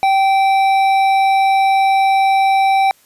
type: tone with hard clipping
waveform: triangle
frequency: 777 Hz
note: G5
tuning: 16 cents flat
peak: -12 dBFS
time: 0.03-2.91 s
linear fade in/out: 0 ms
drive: 13 dB
effects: white hiss -52 dBFS RMS until 3.05 s + resampled to 32000 Hz